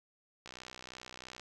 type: click train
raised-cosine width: 0.2 ms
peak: -29 dBFS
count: 60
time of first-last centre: 0.46-1.397 s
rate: 63 Hz
effects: none